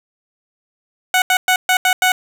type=tone bursts at uneven times; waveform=15% pulse; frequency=740 Hz; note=F#5; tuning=in tune; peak=-5 dBFS; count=6; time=1.14-1.22 / 1.3-1.37 / 1.48-1.56 / 1.69-1.77 / 1.85-1.93 / 2.02-2.12 s; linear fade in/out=2 ms; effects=none